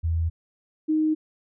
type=tone pair in turn; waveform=sine; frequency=82.41 / 311.1 Hz; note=E2 / D#4; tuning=0 / 0 cents; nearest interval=octave + major seventh; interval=2300 cents; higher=second; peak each=-21 / -19 dBFS; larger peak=second; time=0.03-0.3 / 0.88-1.15 s; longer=neither; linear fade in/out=20 ms; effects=none